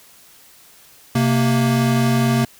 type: tone pair together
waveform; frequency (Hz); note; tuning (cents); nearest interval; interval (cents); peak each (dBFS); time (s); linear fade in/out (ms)
square; 130 / 231.6; C3 / A#3; -11 / -11; minor seventh; 1000; -18; 1.15-2.45; 5
effects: white hiss -48 dBFS RMS until 2.59 s